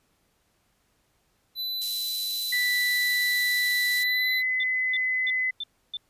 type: tone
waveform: square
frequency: 3999 Hz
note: B7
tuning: 21 cents sharp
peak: -29 dBFS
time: 1.55-4.43 s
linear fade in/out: 50 ms
type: high-pass noise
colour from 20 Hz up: white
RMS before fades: -35 dBFS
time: 1.81-4.04 s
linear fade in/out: 10 ms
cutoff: 3500 Hz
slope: 24 dB/octave
type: tone with pitch glide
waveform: sine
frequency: 1975.5 to 2023 Hz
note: B6 to B6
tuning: 0 to +41 cents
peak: -23 dBFS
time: 2.52-5.51 s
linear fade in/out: 10 ms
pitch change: +41 cents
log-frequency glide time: 3.94-4.34 s
type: tone bursts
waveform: sine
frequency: 3544 Hz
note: A7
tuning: 12 cents sharp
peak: -29 dBFS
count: 5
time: 4.6-5.97 s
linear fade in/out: 2 ms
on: 34 ms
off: 300 ms
effects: pink hiss -69 dBFS RMS until 6.09 s + resampled to 32000 Hz